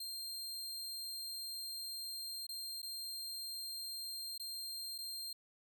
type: tone with dropouts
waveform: sawtooth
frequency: 4186 Hz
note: C8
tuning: in tune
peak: -39 dBFS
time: 0-5.33 s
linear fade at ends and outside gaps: 5 ms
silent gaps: 2.468-2.49 / 2.819-2.828 / 4.379-4.397 / 4.981-4.985 s
effects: none